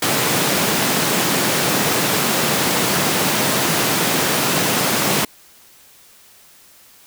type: high-pass noise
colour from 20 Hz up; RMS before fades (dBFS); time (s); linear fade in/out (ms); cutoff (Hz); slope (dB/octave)
pink; -18; 0.02-5.25; 5; 140; 24
effects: white hiss -48 dBFS RMS until 7.06 s